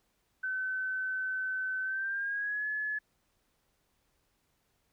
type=tone with pitch glide; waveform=sine; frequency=1523 to 1709.5 Hz; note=F#6 to G#6; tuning=+50 to +50 cents; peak=-31 dBFS; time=0.43-2.99 s; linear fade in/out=10 ms; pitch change=+200 cents; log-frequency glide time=1.82-2.67 s; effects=pink hiss -75 dBFS RMS until 4.92 s